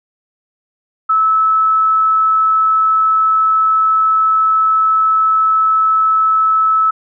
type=tone; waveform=sine; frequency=1303 Hz; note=E6; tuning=20 cents flat; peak=-9 dBFS; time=1.09-6.91 s; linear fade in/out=10 ms; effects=none